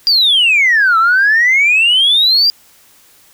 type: exponential two-way sweep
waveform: sine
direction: down then up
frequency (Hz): 4846 to 1299 to 4846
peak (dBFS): -6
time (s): 0.07-2.5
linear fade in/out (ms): 0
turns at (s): 0.98
effects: tanh soft clip ceiling -4 dBFS + white hiss -47 dBFS RMS until 3.33 s